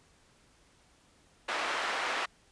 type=band-pass noise; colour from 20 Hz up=white; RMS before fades=-33 dBFS; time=1.48-2.26 s; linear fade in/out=10 ms; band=580 to 1900 Hz; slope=12 dB/octave; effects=pink hiss -64 dBFS RMS until 2.51 s + resampled to 22050 Hz